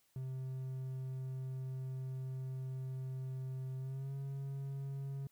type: tone with pitch glide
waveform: triangle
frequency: 130.81 to 137.31 Hz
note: C3 to C#3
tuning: 0 to -16 cents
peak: -37 dBFS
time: 0.16-5.27 s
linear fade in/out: 2 ms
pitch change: +84 cents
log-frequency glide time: 3.78-4.14 s
effects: white hiss -74 dBFS RMS until 5.31 s